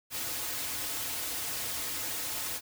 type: noise with comb filter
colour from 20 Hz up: white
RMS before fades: -35 dBFS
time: 0.1-2.61 s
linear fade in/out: 50 ms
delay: 5.1 ms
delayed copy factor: -0.95
effects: none